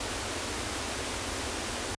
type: band-stop noise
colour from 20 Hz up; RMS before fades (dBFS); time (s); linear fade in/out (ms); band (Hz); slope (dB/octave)
pink; -33; 0-1.95; 5; 110 to 220; 48
effects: high-pass 60 Hz 12 dB/octave + resampled to 22050 Hz